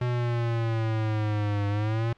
square exponential two-way sweep, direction down then up, 123.6 to 101.1 to 117.6 Hz, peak -25 dBFS, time 0.01-2.13 s, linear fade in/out 5 ms, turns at 1.68 s, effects pink hiss -61 dBFS RMS until 2.17 s + low-pass 3000 Hz 12 dB/octave

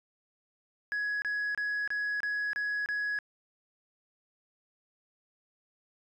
sine tone bursts, 1675 Hz, G#6, 14 cents sharp, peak -27 dBFS, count 7, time 0.92-3.188 s, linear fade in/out 0 ms, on 300 ms, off 28 ms, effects tanh soft clip ceiling -28 dBFS

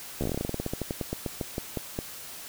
slowing click train, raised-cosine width 2 ms, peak -16 dBFS, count 25, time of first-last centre 0.21-1.989 s, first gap 13 ms, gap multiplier 1.13, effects white hiss -42 dBFS RMS until 2.48 s

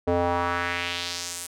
square tone with band-pass filter sweep, 87.31 Hz, F2, in tune, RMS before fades -27 dBFS, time 0.07-1.47 s, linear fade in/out 10 ms, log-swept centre 500 to 9900 Hz, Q 1.8, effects none

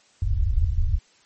pink low-pass noise, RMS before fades -21 dBFS, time 0.22-0.99 s, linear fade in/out 2 ms, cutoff 100 Hz, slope 48 dB/octave, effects white hiss -58 dBFS RMS until 1.25 s + MP3 32 kbps

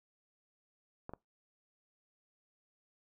clicks, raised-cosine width 1 ms, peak -29 dBFS, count 2, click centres 1.094 / 1.136 s, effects noise-tail reverb RT60 0.2 s tail -24 dB re dry

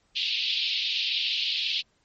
pink band-pass noise, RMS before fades -28 dBFS, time 0.15-1.82 s, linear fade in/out 20 ms, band 2700 to 4400 Hz, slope 48 dB/octave, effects pink hiss -68 dBFS RMS until 2.04 s + MP3 32 kbps

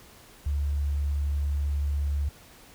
sine tone, 71.8 Hz, D2, 39 cents flat, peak -24 dBFS, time 0.46-2.29 s, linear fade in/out 5 ms, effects pink hiss -52 dBFS RMS until 2.74 s

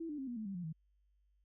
sine tone with pitch steps, 329.6 / 297.1 / 267.7 / 241.3 / 217.5 / 195.98 / 176.63 / 159.19 Hz, E4 / D4 / C4 / B3 / A3 / G3 / F3 / D#3, 0 / +20 / +40 / -40 / -20 / 0 / +20 / +40 cents, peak -39 dBFS, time 0-0.728 s, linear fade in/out 10 ms, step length 91 ms, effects added 50 Hz sine -70 dBFS peak until 1.44 s

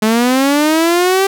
sawtooth linear sweep, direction up, 212.5 to 393.7 Hz, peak -6 dBFS, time 0.02-1.27 s, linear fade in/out 5 ms, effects none

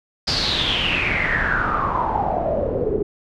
pink noise with low-pass filter sweep, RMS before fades -21 dBFS, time 0.27-3.03 s, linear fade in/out 10 ms, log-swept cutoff 4900 to 390 Hz, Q 9.2, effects none

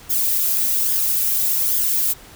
violet noise with flanger, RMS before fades -19 dBFS, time 0.09-2.14 s, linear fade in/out 20 ms, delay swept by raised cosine 0.59 to 2.49 ms, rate 1.2 Hz, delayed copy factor +0.55, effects pink hiss -43 dBFS RMS until 2.35 s

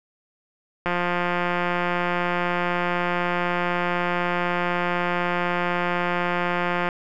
click train, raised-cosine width 0.5 ms, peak -9 dBFS, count 1062, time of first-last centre 0.86-6.888 s, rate 176 Hz, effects none

